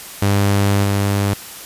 sawtooth tone with level steps, 100.3 Hz, G2, 40 cents sharp, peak -9 / -11 dBFS, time 0.22-1.34 s, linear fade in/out 5 ms, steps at 0.83 s, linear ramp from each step 20 ms, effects white hiss -34 dBFS RMS until 1.65 s + resampled to 32000 Hz

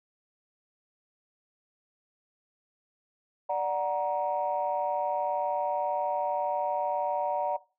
sine chord, D augmented, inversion none, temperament equal with one note detuned, 587.3 / 740 / 939.4 Hz, D5 / F#5 / A#5, 0 / 0 / +13 cents, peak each -30 dBFS, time 3.49-7.57 s, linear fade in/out 10 ms, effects noise-tail reverb RT60 0.3 s tail -19 dB re dry + tanh soft clip ceiling -18 dBFS

